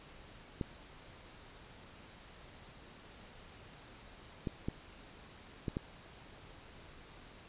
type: clicks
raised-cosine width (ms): 3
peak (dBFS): -22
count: 5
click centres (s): 0.612 / 4.472 / 4.685 / 5.682 / 5.769
effects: pink hiss -55 dBFS RMS until 7.48 s + resampled to 8000 Hz